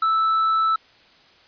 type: tone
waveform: triangle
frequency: 1316 Hz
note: E6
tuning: 3 cents flat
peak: -15 dBFS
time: 0.02-0.76 s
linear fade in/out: 5 ms
effects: white hiss -53 dBFS RMS until 1.47 s + resampled to 11025 Hz